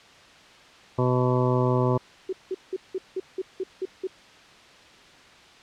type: harmonic tone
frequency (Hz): 125.7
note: B2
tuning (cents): +31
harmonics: 1 / 2 / 3 / 4 / 5 / 7 / 8 / 9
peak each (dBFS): -23 / -28 / -26 / -29 / -31 / -33 / -32 / -35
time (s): 0.98-1.98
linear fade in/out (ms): 10
type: tone bursts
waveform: sine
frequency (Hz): 376.1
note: F#4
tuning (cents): +28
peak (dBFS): -25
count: 9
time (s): 2.29-4.072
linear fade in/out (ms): 5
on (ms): 38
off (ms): 180
effects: white hiss -50 dBFS RMS until 5.62 s + low-pass 4000 Hz 12 dB/octave